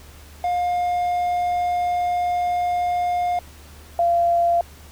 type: tone pair in turn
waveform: triangle / sine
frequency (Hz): 710 / 688.2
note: F5 / F5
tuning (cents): +28 / -26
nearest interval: minor second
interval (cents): 54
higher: first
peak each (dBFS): -17 / -15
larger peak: second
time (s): 0.44-3.39 / 3.99-4.61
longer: first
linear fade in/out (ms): 2
effects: added 74 Hz sine -43 dBFS peak until 4.91 s + pink hiss -47 dBFS RMS until 4.91 s